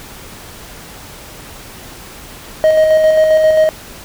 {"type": "tone with tremolo", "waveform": "triangle", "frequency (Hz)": 627, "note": "D#5", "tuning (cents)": 13, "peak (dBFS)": -4, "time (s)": [2.64, 3.69], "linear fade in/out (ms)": 0, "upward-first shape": "square", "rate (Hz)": 7.5, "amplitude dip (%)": 30, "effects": ["pink hiss -34 dBFS RMS until 4.04 s"]}